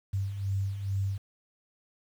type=beating tone pair; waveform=sine; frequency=96.1 / 98.4 Hz; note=G2 / G2; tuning=-34 / +7 cents; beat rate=2.3 Hz; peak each=-36 / -29 dBFS; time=0.13-1.18 s; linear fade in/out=10 ms; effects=9-bit